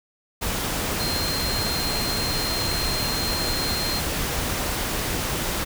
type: tone in noise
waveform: sine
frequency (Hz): 4186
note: C8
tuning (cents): 0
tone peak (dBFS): -27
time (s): 0.99-4.01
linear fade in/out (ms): 20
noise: pink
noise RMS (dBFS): -26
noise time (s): 0.41-5.65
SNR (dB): -4
effects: none